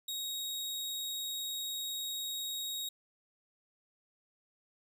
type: tone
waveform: sawtooth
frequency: 3774 Hz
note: A#7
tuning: 21 cents sharp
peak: -33 dBFS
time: 0.08-2.89 s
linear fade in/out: 5 ms
effects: none